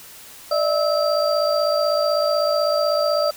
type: tone cluster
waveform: sine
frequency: 595 / 651 / 1300 / 4711 Hz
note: D5 / E5 / E6 / D8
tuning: +22 / -22 / -24 / +5 cents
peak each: -19 / -23 / -25 / -27 dBFS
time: 0.51-3.31 s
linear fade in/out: 5 ms
effects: white hiss -42 dBFS RMS until 3.36 s